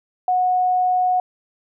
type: tone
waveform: sine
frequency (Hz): 732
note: F#5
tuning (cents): -19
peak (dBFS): -15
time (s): 0.28-1.2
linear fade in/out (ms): 2
effects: none